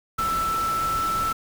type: tone in noise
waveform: sine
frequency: 1326 Hz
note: E6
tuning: 10 cents sharp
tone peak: -22 dBFS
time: 0.18-1.33 s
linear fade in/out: 10 ms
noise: pink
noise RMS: -33 dBFS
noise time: 0.18-1.33 s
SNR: +8 dB
effects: none